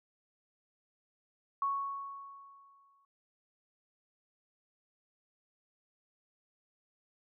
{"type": "tone with exponential decay", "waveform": "sine", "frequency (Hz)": 1108.7, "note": "C#6", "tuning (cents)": 0, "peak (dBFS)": -28, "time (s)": [1.62, 3.05], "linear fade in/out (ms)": 2, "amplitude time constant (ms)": 310, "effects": []}